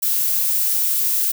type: noise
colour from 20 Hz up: violet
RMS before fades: -19 dBFS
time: 0.02-1.32 s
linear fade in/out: 10 ms
effects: none